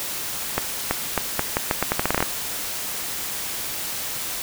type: accelerating click train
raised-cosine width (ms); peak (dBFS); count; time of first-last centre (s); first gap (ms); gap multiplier
0.5; -4; 15; 0.58-2.226; 330; 0.81
effects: white hiss -29 dBFS RMS until 4.42 s